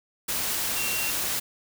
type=tone in noise; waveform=sine; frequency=2743 Hz; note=F7; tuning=32 cents flat; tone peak=-31 dBFS; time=0.76-1.11 s; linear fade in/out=10 ms; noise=white; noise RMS=-28 dBFS; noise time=0.28-1.4 s; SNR=-6 dB; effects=none